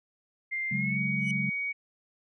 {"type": "tone with pitch glide", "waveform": "sine", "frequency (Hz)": [2099, 2250], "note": ["C7", "C#7"], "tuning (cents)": [5, 25], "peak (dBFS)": -29, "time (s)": [0.51, 1.73], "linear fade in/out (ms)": 20, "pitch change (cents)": 120, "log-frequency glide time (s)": [0.72, 0.99]}
{"type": "chord", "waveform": "sine", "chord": "C# suspended fourth", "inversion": "none", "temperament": "just", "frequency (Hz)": [138.59, 184.79, 207.9], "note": ["C#3", "F#3", "G#3"], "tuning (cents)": [0, -2, 2], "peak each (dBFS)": -33, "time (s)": [0.71, 1.5], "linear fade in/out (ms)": 10}
{"type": "tone with exponential growth", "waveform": "sawtooth", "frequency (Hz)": 2963, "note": "F#7", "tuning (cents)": 2, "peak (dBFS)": -33, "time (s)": [1.17, 1.31], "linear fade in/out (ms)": 2, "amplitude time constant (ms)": 30}
{"effects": ["resampled to 22050 Hz"]}